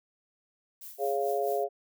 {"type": "noise with tremolo", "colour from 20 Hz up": "violet", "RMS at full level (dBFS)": -43, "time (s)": [0.81, 1.64], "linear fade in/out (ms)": 5, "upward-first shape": "triangle", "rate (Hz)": 4.6, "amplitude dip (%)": 75}
{"type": "harmonic tone", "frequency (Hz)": 138.59, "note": "C#3", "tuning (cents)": 0, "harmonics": [3, 4, 5], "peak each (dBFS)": [-30, -32, -30], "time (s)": [0.98, 1.69], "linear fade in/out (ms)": 50}
{"effects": []}